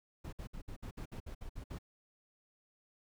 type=noise bursts; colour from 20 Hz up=brown; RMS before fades=-44 dBFS; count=11; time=0.24-1.787 s; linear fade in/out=10 ms; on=87 ms; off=59 ms; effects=none